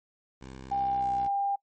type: tone with pitch glide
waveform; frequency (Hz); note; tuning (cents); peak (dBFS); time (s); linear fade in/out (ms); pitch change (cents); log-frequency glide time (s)
10% pulse; 65.5 to 63.01; C2 to B1; +2 to +35; -34; 0.41-1.28; 5; -67; 0.78-1.09
type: tone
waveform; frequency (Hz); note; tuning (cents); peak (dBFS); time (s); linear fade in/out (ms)
sine; 798; G5; +31; -25; 0.71-1.56; 10
effects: noise-tail reverb RT60 0.1 s tail -24 dB re dry + MP3 32 kbps